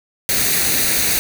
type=noise with comb filter; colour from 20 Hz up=white; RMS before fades=-17 dBFS; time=0.29-1.19 s; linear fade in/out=0 ms; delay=0.47 ms; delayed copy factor=+0.55; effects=none